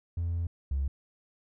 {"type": "tone pair in turn", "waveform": "triangle", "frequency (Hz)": [85.2, 68.43], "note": ["F2", "C#2"], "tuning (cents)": [-42, -22], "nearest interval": "major third", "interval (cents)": 380, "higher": "first", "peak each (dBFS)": [-25, -23], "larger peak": "second", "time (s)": [[0.17, 0.47], [0.71, 0.88]], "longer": "first", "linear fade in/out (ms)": 5, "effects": ["tanh soft clip ceiling -24 dBFS"]}